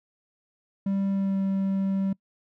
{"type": "tone with pitch glide", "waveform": "triangle", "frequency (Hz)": [196, 193.86], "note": ["G3", "G3"], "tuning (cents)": [0, -19], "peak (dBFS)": -21, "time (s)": [0.86, 2.13], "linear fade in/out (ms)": 5, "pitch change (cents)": -19, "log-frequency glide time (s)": [1.11, 1.39], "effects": ["noise-tail reverb RT60 0.1 s tail -24 dB re dry"]}